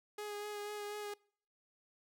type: tone with vibrato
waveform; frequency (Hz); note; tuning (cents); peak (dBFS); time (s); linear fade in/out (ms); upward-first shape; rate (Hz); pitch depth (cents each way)
sawtooth; 415.3; G#4; 0; -37; 0.18-1.14; 5; sine; 4.1; 17
effects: noise-tail reverb RT60 0.6 s tail -26 dB re dry